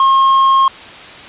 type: tone with tanh clipping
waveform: sine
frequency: 1075 Hz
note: C6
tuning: 47 cents sharp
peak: -8 dBFS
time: 0-0.68 s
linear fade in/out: 2 ms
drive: 5 dB
effects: white hiss -33 dBFS RMS until 1.28 s + resampled to 8000 Hz